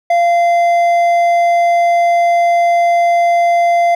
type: tone with hard clipping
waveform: triangle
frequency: 690 Hz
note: F5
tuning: 21 cents flat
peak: -10 dBFS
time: 0.1-3.95 s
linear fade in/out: 5 ms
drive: 9 dB
effects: none